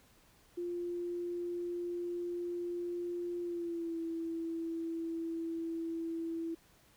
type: tone with pitch glide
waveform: sine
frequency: 349.2 to 330.4 Hz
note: F4 to E4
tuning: 0 to +4 cents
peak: -35 dBFS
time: 0.57-6.55 s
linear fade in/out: 10 ms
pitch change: -96 cents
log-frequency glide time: 3.41-3.98 s
effects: pink hiss -65 dBFS RMS until 6.96 s